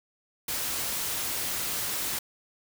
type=noise; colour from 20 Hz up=white; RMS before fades=-31 dBFS; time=0.48-2.19 s; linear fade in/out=5 ms; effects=none